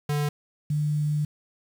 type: tone pair in turn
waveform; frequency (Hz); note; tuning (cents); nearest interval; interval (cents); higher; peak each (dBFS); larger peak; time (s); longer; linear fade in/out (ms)
square / sine; 146.83 / 149.48; D3 / D3; 0 / +31; unison; 31; second; -24 / -22; second; 0.09-0.29 / 0.7-1.25; second; 5
effects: 8-bit